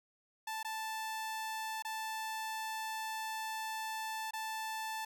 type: tone with dropouts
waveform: sawtooth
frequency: 880 Hz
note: A5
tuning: in tune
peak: -34 dBFS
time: 0.47-5.05 s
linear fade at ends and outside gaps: 5 ms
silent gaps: 0.63-0.647 / 1.824-1.848 / 4.309-4.334 s
effects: none